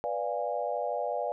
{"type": "chord", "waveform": "sine", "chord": "B diminished seventh", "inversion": "none", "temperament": "equal with one note detuned", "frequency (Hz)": [493.9, 587.3, 698.5, 823.4], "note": ["B4", "D5", "F5", "Ab5"], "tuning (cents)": [0, 0, 0, -15], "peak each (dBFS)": [-35, -33, -34, -36], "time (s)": [0.04, 1.32], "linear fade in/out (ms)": 0, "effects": []}